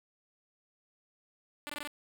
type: tone bursts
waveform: 5% pulse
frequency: 293.7 Hz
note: D4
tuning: in tune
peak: -27 dBFS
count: 5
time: 1.67-1.874 s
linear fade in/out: 0 ms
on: 24 ms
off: 21 ms
effects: 10-bit